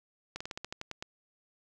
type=slowing click train; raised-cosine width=0.2 ms; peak=-21 dBFS; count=10; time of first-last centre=0.36-1.025 s; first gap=45 ms; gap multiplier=1.12; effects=none